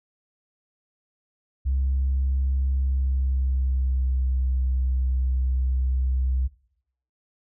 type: tone with pitch glide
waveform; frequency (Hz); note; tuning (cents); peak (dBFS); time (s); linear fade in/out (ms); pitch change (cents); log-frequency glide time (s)
sine; 66.7 to 64.32; C2 to C2; +34 to -29; -19; 1.65-6.48; 20; -63; 2.74-4.25
effects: noise-tail reverb RT60 0.7 s tail -22 dB re dry + tanh soft clip ceiling -17 dBFS